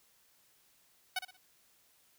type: tone with echo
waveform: 10% pulse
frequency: 746 Hz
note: F#5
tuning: 14 cents sharp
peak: -23 dBFS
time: 1.16-1.19 s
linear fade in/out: 5 ms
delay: 60 ms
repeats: 3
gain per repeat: -10 dB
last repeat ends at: 1.37 s
effects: white hiss -68 dBFS RMS until 2.18 s